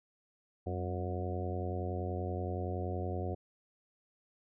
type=harmonic tone with a mistuned harmonic; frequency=90.6 Hz; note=F#2; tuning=36 cents flat; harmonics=1 / 2 / 3 / 4 / 5 / 6 / 7 / 8; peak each=-36 / -44 / -46 / -42 / -44 / -45 / -47 / -44 dBFS; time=0.66-3.35 s; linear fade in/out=10 ms; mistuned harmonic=2; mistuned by=+93 cents; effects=none